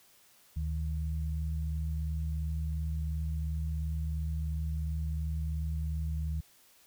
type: tone pair together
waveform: sine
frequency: 74.54 / 157.4 Hz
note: D2 / D#3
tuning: +26 / +20 cents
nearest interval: octave + minor second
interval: 1294 cents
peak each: -31 / -38 dBFS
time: 0.56-6.41 s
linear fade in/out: 10 ms
effects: white hiss -62 dBFS RMS until 6.86 s